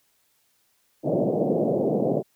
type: band-pass noise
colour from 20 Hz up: white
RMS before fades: -23 dBFS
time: 1.03-2.23 s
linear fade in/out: 50 ms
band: 130 to 640 Hz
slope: 48 dB/octave
effects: white hiss -67 dBFS RMS until 2.35 s